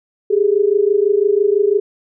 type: tone pair together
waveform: sine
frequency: 395.3 / 421.3 Hz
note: G4 / G#4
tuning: +15 / +25 cents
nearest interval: minor second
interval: 110 cents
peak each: -14 dBFS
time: 0.3-1.8 s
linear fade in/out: 10 ms
effects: none